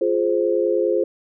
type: chord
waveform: sine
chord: F minor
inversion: none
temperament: just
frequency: 349.2 / 419.1 / 523.8 Hz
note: F4 / Ab4 / C5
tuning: 0 / +16 / +2 cents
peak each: -21 dBFS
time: 0.01-1.04 s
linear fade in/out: 5 ms
effects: none